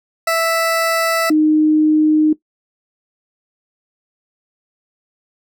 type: tone pair in turn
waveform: 20% pulse / sine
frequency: 659.3 / 308 Hz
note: E5 / D#4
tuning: 0 / -17 cents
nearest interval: octave + minor second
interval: 1317 cents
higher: first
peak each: -9 dBFS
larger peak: neither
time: 0.27-1.3 / 1.3-2.33 s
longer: neither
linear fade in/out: 5 ms
effects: noise-tail reverb RT60 0.1 s tail -17 dB re dry